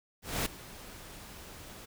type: noise with ADSR envelope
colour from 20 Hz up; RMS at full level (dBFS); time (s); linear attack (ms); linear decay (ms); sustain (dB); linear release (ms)
pink; -30; 0.22-1.86; 240; 5; -18; 15
effects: none